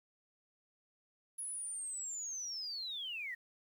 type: linear sweep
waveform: sine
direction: down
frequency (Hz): 10548 to 1827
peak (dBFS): -39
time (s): 1.38-3.35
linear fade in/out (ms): 10
effects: 11-bit